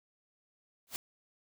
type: noise with exponential growth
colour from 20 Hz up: white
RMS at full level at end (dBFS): -33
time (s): 0.87-0.96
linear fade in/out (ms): 0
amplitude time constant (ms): 18
effects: none